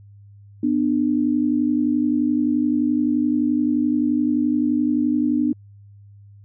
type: tone pair together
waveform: sine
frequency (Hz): 246.9 / 298.5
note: B3 / D4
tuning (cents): 0 / +28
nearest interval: minor third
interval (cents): 328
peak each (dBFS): -20 / -19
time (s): 0.63-5.53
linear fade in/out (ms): 5
effects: added 101 Hz sine -43 dBFS peak until 6.44 s